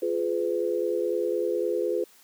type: chord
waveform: sine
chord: F diminished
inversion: none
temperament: just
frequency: 349.2 / 419.1 / 502.9 Hz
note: F4 / Ab4 / Cb5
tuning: 0 / +16 / +31 cents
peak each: -28 dBFS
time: 0.02-2.04 s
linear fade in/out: 5 ms
effects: white hiss -56 dBFS RMS until 2.23 s + high-pass 200 Hz 12 dB/octave